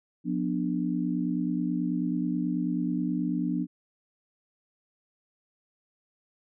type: chord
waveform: sine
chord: B diminished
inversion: second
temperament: just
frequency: 177.8 / 246.9 / 296.3 Hz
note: F3 / B3 / D4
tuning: +31 / 0 / +15 cents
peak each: -30 dBFS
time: 0.24-3.67 s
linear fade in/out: 50 ms
effects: none

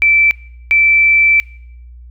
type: tone pair in turn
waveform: sine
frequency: 2328 / 2328 Hz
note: D7 / D7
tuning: -16 / -16 cents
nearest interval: unison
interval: 0 cents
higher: neither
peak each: -7 dBFS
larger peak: neither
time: 0.02-0.31 / 0.71-1.4 s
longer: second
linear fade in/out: 0 ms
effects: noise-tail reverb RT60 0.8 s tail -24 dB re dry + added 60 Hz sine -33 dBFS peak until 2.1 s

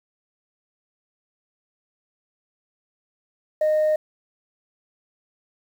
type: tone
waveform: sine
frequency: 616 Hz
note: D#5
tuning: 17 cents flat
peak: -15 dBFS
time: 3.61-3.96 s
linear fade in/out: 5 ms
effects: tanh soft clip ceiling -15 dBFS + 8-bit

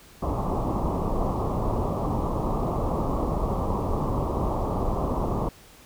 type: low-pass noise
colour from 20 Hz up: pink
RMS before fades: -26 dBFS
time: 0.22-5.49 s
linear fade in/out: 5 ms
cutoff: 1200 Hz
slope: 96 dB/octave
effects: pink hiss -51 dBFS RMS until 5.85 s

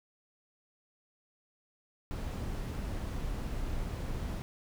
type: noise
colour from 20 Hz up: brown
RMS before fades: -36 dBFS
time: 2.11-4.42 s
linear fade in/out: 0 ms
effects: none

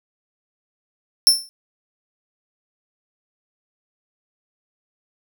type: tone with exponential decay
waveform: sawtooth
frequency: 5370 Hz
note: E8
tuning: 31 cents sharp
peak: -3 dBFS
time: 1.27-1.49 s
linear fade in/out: 0 ms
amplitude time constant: 46 ms
effects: none

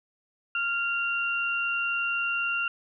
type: tone pair together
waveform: sine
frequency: 1395 / 2764 Hz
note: F6 / F7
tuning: -2 / -19 cents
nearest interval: octave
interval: 1183 cents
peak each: -28 dBFS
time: 0.55-2.68 s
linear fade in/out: 2 ms
effects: none

